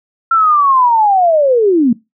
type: linear sweep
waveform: sine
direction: down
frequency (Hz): 1364 to 220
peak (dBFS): -7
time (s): 0.31-1.93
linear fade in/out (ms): 5
effects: noise-tail reverb RT60 0.2 s tail -20 dB re dry